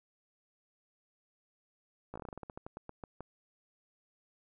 slowing click train, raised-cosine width 1 ms, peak -29 dBFS, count 17, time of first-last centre 2.14-3.206 s, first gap 16 ms, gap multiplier 1.17, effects none

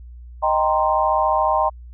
sine chord, C minor seventh, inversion first, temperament equal, 622.3 / 784 / 932.3 / 1046.5 Hz, Eb5 / G5 / Bb5 / C6, 0 / 0 / 0 / 0 cents, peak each -21 dBFS, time 0.42-1.7 s, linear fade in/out 20 ms, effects added 60 Hz sine -36 dBFS peak until 1.93 s

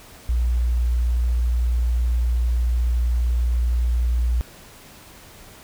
sine tone, 59.8 Hz, A#1, 45 cents sharp, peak -17 dBFS, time 0.29-4.41 s, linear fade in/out 0 ms, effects pink hiss -45 dBFS RMS until 5.63 s

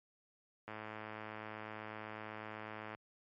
click train, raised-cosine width 0.5 ms, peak -30 dBFS, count 246, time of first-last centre 0.68-2.949 s, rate 108 Hz, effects high-pass 80 Hz 12 dB/octave + MP3 48 kbps

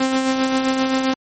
sawtooth tone with tremolo, 263.1 Hz, C4, 10 cents sharp, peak -11 dBFS, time 0-1.14 s, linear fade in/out 5 ms, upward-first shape sine, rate 7.6 Hz, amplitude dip 40%, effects MP3 32 kbps

